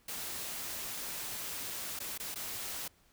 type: noise with dropouts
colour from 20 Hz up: white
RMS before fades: -40 dBFS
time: 0.08-2.88 s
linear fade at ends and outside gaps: 5 ms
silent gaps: 1.991-2.001 / 2.178-2.198 / 2.345-2.357 s
effects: pink hiss -67 dBFS RMS until 3.12 s